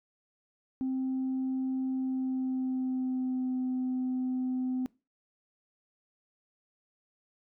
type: tone with pitch glide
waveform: sine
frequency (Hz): 261.6 to 255.6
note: C4 to C4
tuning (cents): 0 to -40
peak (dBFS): -27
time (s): 0.81-4.86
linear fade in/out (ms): 0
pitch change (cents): -40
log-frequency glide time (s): 1.89-3.56
effects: noise-tail reverb RT60 0.3 s tail -23 dB re dry + tanh soft clip ceiling -26 dBFS